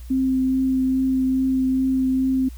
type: tone with vibrato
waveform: sine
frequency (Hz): 261.6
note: C4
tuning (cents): 0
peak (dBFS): -17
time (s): 0.1-2.49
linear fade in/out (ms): 10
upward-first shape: triangle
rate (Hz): 2.4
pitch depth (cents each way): 12
effects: added 60 Hz sine -34 dBFS peak until 2.57 s + white hiss -52 dBFS RMS until 2.57 s